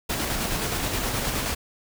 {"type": "noise with tremolo", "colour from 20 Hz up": "pink", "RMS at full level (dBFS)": -26, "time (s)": [0.09, 1.55], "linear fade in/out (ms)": 10, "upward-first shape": "square", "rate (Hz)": 9.5, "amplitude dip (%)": 25, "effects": []}